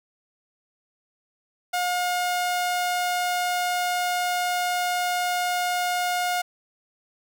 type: tone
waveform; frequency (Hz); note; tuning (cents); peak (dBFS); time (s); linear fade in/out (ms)
sawtooth; 716; F5; +43; -19; 1.73-6.42; 10
effects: none